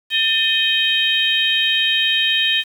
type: harmonic tone with a mistuned harmonic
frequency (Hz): 628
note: D#5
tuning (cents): +16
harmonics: 3 / 4 / 5 / 6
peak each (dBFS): -22 / -22 / -17 / -22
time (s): 0.1-2.64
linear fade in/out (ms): 50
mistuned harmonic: 3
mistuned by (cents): -87
effects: 7-bit